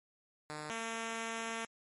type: tone pair in turn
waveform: 5% pulse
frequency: 151.6 / 227.1 Hz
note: D#3 / A#3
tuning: -45 / -45 cents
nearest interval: perfect fifth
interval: 700 cents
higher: second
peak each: -30 / -26 dBFS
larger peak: second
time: 0.5-0.7 / 0.7-1.65 s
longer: second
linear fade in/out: 0 ms
effects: MP3 48 kbps